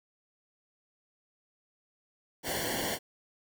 pink noise with comb filter, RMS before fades -33 dBFS, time 2.43-2.99 s, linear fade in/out 50 ms, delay 0.79 ms, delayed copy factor -0.9, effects none

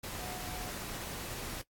sine tone in noise, 730 Hz, F#5, 24 cents flat, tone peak -45 dBFS, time 0.19-0.7 s, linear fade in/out 10 ms, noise pink, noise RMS -41 dBFS, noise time 0.03-1.62 s, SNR -7 dB, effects noise-tail reverb RT60 0.1 s tail -19 dB re dry + AAC 64 kbps

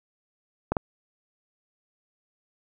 clicks, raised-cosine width 1 ms, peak -10 dBFS, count 2, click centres 0.72 / 0.768 s, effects none

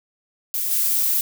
violet noise with level steps, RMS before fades -24 / -20 dBFS, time 0.54-1.21 s, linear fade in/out 0 ms, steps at 0.71 s, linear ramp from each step 2 ms, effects none

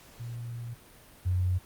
sine tone pair in turn, 118.5 / 90.94 Hz, A#2 / F#2, +29 / -29 cents, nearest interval perfect fourth, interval 458 cents, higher first, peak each -35 / -24 dBFS, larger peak second, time 0.19-0.75 / 1.25-1.59 s, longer first, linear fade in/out 20 ms, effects pink hiss -54 dBFS RMS until 1.65 s + Opus 48 kbps

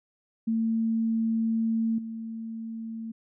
sine tone with level steps, 225.3 Hz, A3, 41 cents sharp, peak -23 / -33 dBFS, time 0.47-3.12 s, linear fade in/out 10 ms, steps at 1.98 s, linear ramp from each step 5 ms, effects none

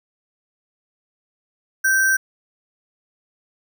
sine tone with sample-and-hold, 1558 Hz, G6, 11 cents flat, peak -14 dBFS, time 1.84-2.17 s, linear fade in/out 10 ms, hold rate 7350 Hz, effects none

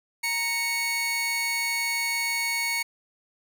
sawtooth tone pair together, 932.3 / 2217 Hz, A#5 / C#7, 0 / 0 cents, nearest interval octave + minor third, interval 1500 cents, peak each -30 / -22 dBFS, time 0.23-2.83 s, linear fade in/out 10 ms, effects none

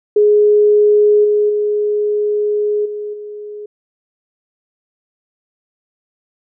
sine tone with level steps, 417.9 Hz, G#4, 11 cents sharp, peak -7 / -10 / -13 / -21 / -26 dBFS, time 0.16-3.66 s, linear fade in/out 5 ms, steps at 1.24 / 1.49 / 2.85 / 3.13 s, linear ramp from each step 10 ms, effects none

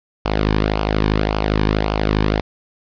sawtooth tone with flanger, 52.4 Hz, G#1, 16 cents sharp, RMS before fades -18 dBFS, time 0.25-2.41 s, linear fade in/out 5 ms, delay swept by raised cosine 0.51 to 1.51 ms, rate 1.8 Hz, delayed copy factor -0.65, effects resampled to 11025 Hz + 7-bit

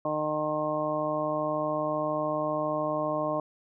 harmonic tone, 152.7 Hz, D#3, 32 cents flat, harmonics 1 / 2 / 3 / 4 / 5 / 6 / 7, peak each -39 / -34 / -40 / -29 / -38 / -39 / -33 dBFS, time 0.05-3.4 s, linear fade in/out 2 ms, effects none

